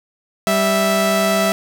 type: tone pair together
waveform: sawtooth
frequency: 196 / 657.4 Hz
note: G3 / E5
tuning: 0 / -5 cents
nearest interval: octave + major sixth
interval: 2095 cents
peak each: -15 / -12 dBFS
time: 0.47-1.52 s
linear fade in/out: 0 ms
effects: none